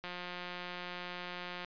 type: click train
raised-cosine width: 0.3 ms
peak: -26 dBFS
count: 287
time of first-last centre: 0.04-1.647 s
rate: 178 Hz
effects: resampled to 11025 Hz